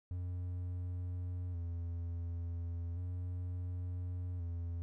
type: tone with vibrato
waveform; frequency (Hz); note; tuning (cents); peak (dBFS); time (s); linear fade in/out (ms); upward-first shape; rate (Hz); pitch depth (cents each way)
triangle; 87.31; F2; 0; -35; 0.11-4.82; 0; square; 0.35; 39
effects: none